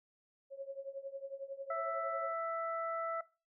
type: tone with tremolo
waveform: sine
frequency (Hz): 547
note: C#5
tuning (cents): -23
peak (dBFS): -37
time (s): 0.5-2.34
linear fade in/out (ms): 50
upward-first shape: triangle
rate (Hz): 11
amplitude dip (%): 90
type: harmonic tone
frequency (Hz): 661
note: E5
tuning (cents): +5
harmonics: 1 / 2 / 3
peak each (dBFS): -37 / -37 / -49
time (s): 1.7-3.21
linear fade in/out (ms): 5
effects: noise-tail reverb RT60 0.3 s tail -20 dB re dry